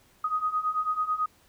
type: beating tone pair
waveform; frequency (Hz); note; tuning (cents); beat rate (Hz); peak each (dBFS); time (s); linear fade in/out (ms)
sine; 1244.5 / 1253.6; D#6 / D#6; 0 / +13; 9.1; -30 / -27; 0.24-1.26; 5
effects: pink hiss -61 dBFS RMS until 1.48 s